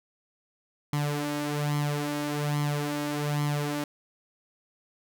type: tone with flanger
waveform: sawtooth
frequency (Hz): 146.83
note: D3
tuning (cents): 0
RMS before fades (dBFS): -29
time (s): 0.93-3.84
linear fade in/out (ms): 2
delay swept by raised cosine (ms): 0.94 to 3.64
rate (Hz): 1.2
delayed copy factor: +0.65
effects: none